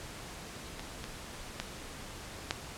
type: clicks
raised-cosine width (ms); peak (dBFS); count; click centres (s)
0.2; -23 / -23 / -16 / -12; 4; 0.795 / 1.041 / 1.6 / 2.509
effects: pink hiss -45 dBFS RMS until 2.77 s + low-pass 10000 Hz 12 dB/octave